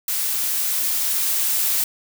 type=noise with level ramp; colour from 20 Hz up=blue; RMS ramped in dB=-23 to -20 dBFS; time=0.08-1.84 s; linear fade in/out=2 ms; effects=none